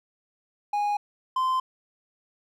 triangle tone pair in turn, 825 / 1035.5 Hz, G#5 / C6, -12 / -18 cents, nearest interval major third, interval 394 cents, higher second, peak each -21 / -20 dBFS, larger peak second, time 0.73-0.97 / 1.36-1.6 s, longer neither, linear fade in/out 5 ms, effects none

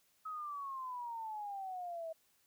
sine exponential sweep, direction down, 1285 to 640 Hz, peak -40 dBFS, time 0.25-2.13 s, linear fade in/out 10 ms, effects white hiss -73 dBFS RMS until 2.46 s

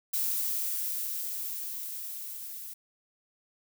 violet noise with level ramp, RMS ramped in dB -29 to -42 dBFS, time 0.13-2.74 s, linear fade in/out 10 ms, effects none

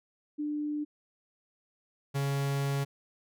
sine / 45% pulse tone pair in turn, 297.5 / 139.35 Hz, D4 / C#3, +22 / +9 cents, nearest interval octave + minor second, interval 1313 cents, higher first, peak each -30 / -28 dBFS, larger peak second, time 0.38-0.85 / 2.14-2.85 s, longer second, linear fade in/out 20 ms, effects none

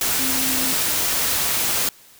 sine tone in noise, 261.6 Hz, C4, in tune, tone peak -28 dBFS, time 0.19-0.73 s, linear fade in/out 2 ms, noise white, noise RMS -21 dBFS, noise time 0.01-1.89 s, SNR -10 dB, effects white hiss -49 dBFS RMS until 2.19 s

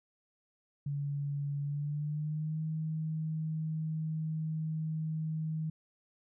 sine tone with pitch glide, 142.9 to 157.64 Hz, D3 to D#3, -47 to +23 cents, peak -32 dBFS, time 0.86-5.7 s, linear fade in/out 5 ms, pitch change +170 cents, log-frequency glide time 1.61-2.62 s, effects none

